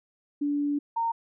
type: tone pair in turn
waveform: sine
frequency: 289.2 / 919.9 Hz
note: D4 / A#5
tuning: -27 / -23 cents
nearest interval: octave + minor sixth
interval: 2004 cents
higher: second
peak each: -24 dBFS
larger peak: neither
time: 0.41-0.79 / 0.96-1.12 s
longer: first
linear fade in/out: 10 ms
effects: none